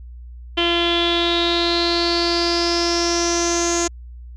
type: tone with low-pass filter sweep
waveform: sawtooth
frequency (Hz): 342.6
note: F4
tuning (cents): -33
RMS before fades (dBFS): -19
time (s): 0.57-3.88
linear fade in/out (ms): 10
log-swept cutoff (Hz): 3100 to 6700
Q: 9.1
effects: added 60 Hz sine -34 dBFS peak until 4.36 s